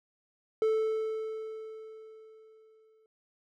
triangle tone with exponential decay, 439.1 Hz, A4, 4 cents flat, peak -21 dBFS, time 0.62-3.06 s, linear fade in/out 1 ms, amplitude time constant 530 ms, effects none

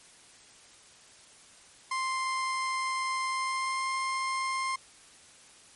30% pulse tone with pitch glide, 1048 to 1056.5 Hz, C6 to C6, +2 to +16 cents, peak -26 dBFS, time 1.91-4.76 s, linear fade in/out 5 ms, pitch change +14 cents, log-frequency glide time 3.28-3.9 s, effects white hiss -55 dBFS RMS until 5.75 s + MP3 48 kbps

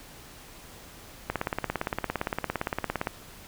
click train, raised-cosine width 0.5 ms, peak -12 dBFS, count 32, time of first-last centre 1.3-3.071 s, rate 17.5 Hz, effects pink hiss -48 dBFS RMS until 3.47 s

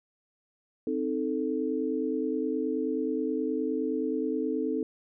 sine chord, A diminished, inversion first, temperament equal, 261.6 / 311.1 / 440 Hz, C4 / Eb4 / A4, 0 / 0 / 0 cents, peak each -31 dBFS, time 0.87-4.83 s, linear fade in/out 2 ms, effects none

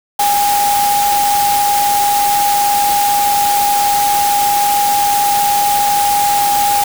sine tone in noise, 816 Hz, G#5, 31 cents flat, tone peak -11 dBFS, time 0.19-6.84 s, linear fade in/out 5 ms, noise white, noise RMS -19 dBFS, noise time 0.19-6.84 s, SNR +5 dB, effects none

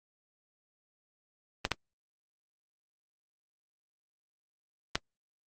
clicks, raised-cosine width 0.2 ms, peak -9 dBFS, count 3, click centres 1.651 / 1.717 / 4.955 s, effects Opus 24 kbps

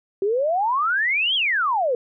sine exponential two-way sweep, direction up then down, 378.1 to 3357 to 465.5 Hz, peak -18 dBFS, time 0.22-1.95 s, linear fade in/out 2 ms, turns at 1.35 s, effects none

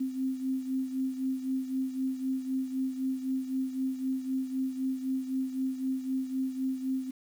sine beating tone pair, 261.6 / 265.5 Hz, C4 / C4, 0 / +25 cents, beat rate 3.9 Hz, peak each -30 / -36 dBFS, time 0-7.11 s, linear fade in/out 10 ms, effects 9-bit

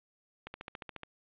click train, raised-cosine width 0.3 ms, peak -25 dBFS, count 9, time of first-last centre 0.47-1.033 s, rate 14.2 Hz, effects resampled to 8000 Hz + 10-bit

